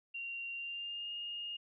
sine tone with pitch glide, 2762 to 2841 Hz, F7 to F7, -20 to +29 cents, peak -39 dBFS, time 0.14-1.57 s, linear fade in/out 10 ms, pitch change +49 cents, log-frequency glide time 0.53-1.12 s, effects none

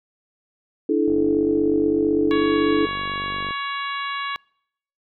sine chord, D suspended second, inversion none, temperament equal with one note detuned, 293.7 / 329.6 / 431.4 Hz, D4 / E4 / A4, 0 / 0 / -34 cents, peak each -21 dBFS, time 0.89-2.86 s, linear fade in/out 5 ms
click train, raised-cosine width 2 ms, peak -22 dBFS, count 119, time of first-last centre 1.08-3.508 s, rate 48.6 Hz
harmonic tone, 560 Hz, C#5, 18 cents sharp, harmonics 2 / 3 / 4 / 5 / 6 / 7, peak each -27 / -31 / -33 / -35 / -37 / -38 dBFS, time 2.31-4.36 s, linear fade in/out 0 ms
effects noise-tail reverb RT60 0.7 s tail -26 dB re dry

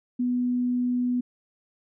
sine tone, 246.9 Hz, B3, in tune, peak -22 dBFS, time 0.19-1.21 s, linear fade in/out 10 ms, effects none

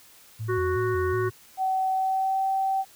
sine tone with vibrato, 98 Hz, G2, in tune, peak -29 dBFS, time 0.39-1.31 s, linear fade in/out 20 ms, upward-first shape square, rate 2.7 Hz, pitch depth 210 cents each way
harmonic tone, 370 Hz, F#4, in tune, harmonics 1 / 3 / 4 / 5, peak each -24 / -32 / -35 / -38 dBFS, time 0.48-1.3 s, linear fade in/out 20 ms
sine tone with pitch glide, 759 to 771.8 Hz, F#5 to G5, +44 to -27 cents, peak -22 dBFS, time 1.57-2.85 s, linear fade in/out 50 ms, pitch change +29 cents, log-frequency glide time 1.92-2.44 s
effects white hiss -53 dBFS RMS until 2.95 s

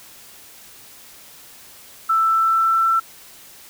sine tone with pitch glide, 1325 to 1338.8 Hz, E6 to E6, +9 to +26 cents, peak -14 dBFS, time 2.09-3 s, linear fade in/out 10 ms, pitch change +17 cents, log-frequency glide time 2.23-2.87 s, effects white hiss -44 dBFS RMS until 3.69 s

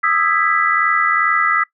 sine chord, E major seventh, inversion third, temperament just, 1236.1 / 1318.5 / 1648.1 / 1977.8 Hz, D#6 / E6 / G#6 / B6, -12 / 0 / -14 / +2 cents, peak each -19 / -17 / -23 / -18 dBFS, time 0.03-1.64 s, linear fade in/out 10 ms, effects noise-tail reverb RT60 0.1 s tail -19 dB re dry

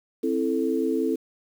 sine chord, A minor, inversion first, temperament just, 264 / 330 / 440 Hz, C4 / E4 / A4, +16 / +2 / 0 cents, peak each -26 dBFS, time 0.23-1.16 s, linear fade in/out 10 ms, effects 8-bit

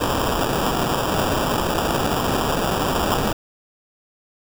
violet noise with sample-and-hold, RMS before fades -21 dBFS, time 0-3.33 s, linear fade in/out 10 ms, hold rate 2100 Hz, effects none

